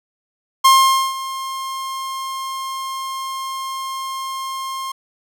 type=tone with ADSR envelope; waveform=45% pulse; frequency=1064 Hz; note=C6; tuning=29 cents sharp; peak=-7 dBFS; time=0.64-4.92 s; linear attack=13 ms; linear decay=480 ms; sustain=-17 dB; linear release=6 ms; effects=none